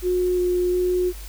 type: tone with vibrato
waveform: sine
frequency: 360 Hz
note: F#4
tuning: 47 cents flat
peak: -18 dBFS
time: 0.02-1.13 s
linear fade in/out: 50 ms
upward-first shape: square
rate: 1.4 Hz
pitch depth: 8 cents each way
effects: added 50 Hz sine -34 dBFS peak until 1.28 s + white hiss -43 dBFS RMS until 1.28 s